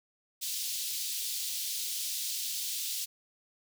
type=high-pass noise; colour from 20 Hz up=pink; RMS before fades=-35 dBFS; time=0.41-3.06 s; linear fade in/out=20 ms; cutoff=3500 Hz; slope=24 dB/octave; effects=none